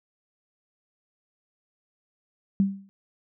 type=tone with exponential decay; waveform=sine; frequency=195.9 Hz; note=G3; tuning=1 cent flat; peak=-15 dBFS; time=2.6-2.89 s; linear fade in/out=0 ms; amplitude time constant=63 ms; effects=none